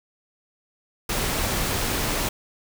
pink noise, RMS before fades -25 dBFS, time 1.09-2.29 s, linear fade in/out 5 ms, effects none

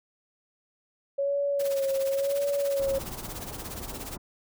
sine tone with vibrato, 554.4 Hz, C#5, in tune, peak -24 dBFS, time 1.18-2.99 s, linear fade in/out 10 ms, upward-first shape sine, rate 0.95 Hz, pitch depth 39 cents each way
white noise with tremolo, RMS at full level -38 dBFS, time 1.59-4.17 s, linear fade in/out 10 ms, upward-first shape sine, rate 17 Hz, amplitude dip 75%
pink low-pass noise, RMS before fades -40 dBFS, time 2.79-4.18 s, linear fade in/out 10 ms, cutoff 1200 Hz, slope 24 dB/octave
effects none

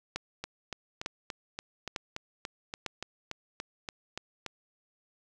two click trains, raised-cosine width 0.2 ms, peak -16 / -19 dBFS, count 4 / 15, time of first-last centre 0.16-2.863 / 0.44-4.463 s, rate 1.11 / 3.48 Hz, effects none

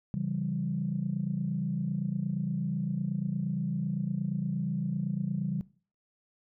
sine chord, C# diminished, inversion none, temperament equal with one note detuned, 138.59 / 167.79 / 196 Hz, C#3 / E3 / G3, 0 / +31 / 0 cents, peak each -33 dBFS, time 0.14-5.61 s, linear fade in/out 0 ms, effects noise-tail reverb RT60 0.4 s tail -19 dB re dry + tanh soft clip ceiling -19 dBFS

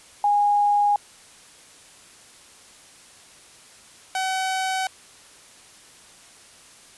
sine / sawtooth tone pair in turn, 822 / 757 Hz, G#5 / F#5, -18 / +39 cents, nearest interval minor second, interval 143 cents, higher first, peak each -16 / -19 dBFS, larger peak first, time 0.24-0.96 / 4.15-4.87 s, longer neither, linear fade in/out 2 ms, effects white hiss -49 dBFS RMS until 6.97 s + resampled to 24000 Hz

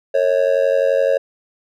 triangle tone with amplitude modulation, 548 Hz, C#5, 20 cents flat, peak -7 dBFS, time 0.14-1.18 s, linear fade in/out 10 ms, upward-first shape sine, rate 91.6 Hz, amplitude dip 95%, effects none

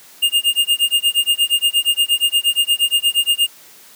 square tone with tremolo, 2825 Hz, F7, 19 cents sharp, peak -11 dBFS, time 0.22-3.47 s, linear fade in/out 10 ms, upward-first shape sine, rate 8.5 Hz, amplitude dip 100%, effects white hiss -44 dBFS RMS until 3.95 s + high-pass 150 Hz 12 dB/octave

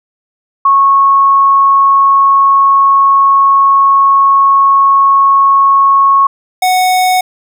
sine / square tone pair in turn, 1100 / 738.4 Hz, C#6 / F#5, -14 / -4 cents, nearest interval perfect fifth, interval 690 cents, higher first, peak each -4 / -8 dBFS, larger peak first, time 0.65-6.27 / 6.62-7.21 s, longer first, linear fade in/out 5 ms, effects none

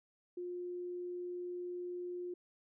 sine tone, 355.5 Hz, F4, 31 cents sharp, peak -39 dBFS, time 0.37-2.34 s, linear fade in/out 5 ms, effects none

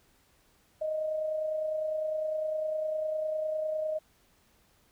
sine tone with amplitude modulation, 622.3 Hz, D#5, in tune, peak -27 dBFS, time 0.81-3.99 s, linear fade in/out 10 ms, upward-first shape sine, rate 29.9 Hz, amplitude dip 40%, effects pink hiss -66 dBFS RMS until 4.91 s

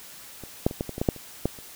clicks, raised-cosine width 2 ms, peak -25 / -6 / -21 / -13 / -19 / -19 / -11 / -6 / -28 / -9 / -30 dBFS, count 11, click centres 0.437 / 0.665 / 0.711 / 0.809 / 0.893 / 0.981 / 1.015 / 1.088 / 1.163 / 1.456 / 1.588 s, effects white hiss -45 dBFS RMS until 1.75 s

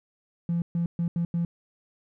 triangle tone bursts at uneven times, 170.4 Hz, F3, 42 cents flat, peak -20 dBFS, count 5, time 0.49-0.62 / 0.75-0.86 / 0.99-1.08 / 1.16-1.25 / 1.34-1.45 s, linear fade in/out 2 ms, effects tanh soft clip ceiling -20 dBFS

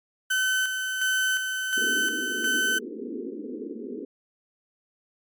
35% pulse tone with tremolo, 1524 Hz, G6, 49 cents flat, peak -20 dBFS, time 0.3-2.79 s, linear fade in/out 10 ms, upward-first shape square, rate 1.4 Hz, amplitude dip 45%
pink band-pass noise, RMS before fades -35 dBFS, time 1.77-4.05 s, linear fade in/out 5 ms, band 220 to 470 Hz, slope 96 dB/octave
effects MP3 96 kbps

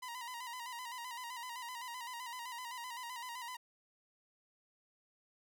sawtooth tone with vibrato, 973 Hz, B5, 26 cents flat, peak -39 dBFS, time 0.02-3.57 s, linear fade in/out 10 ms, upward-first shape square, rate 7.8 Hz, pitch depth 62 cents each way, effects none

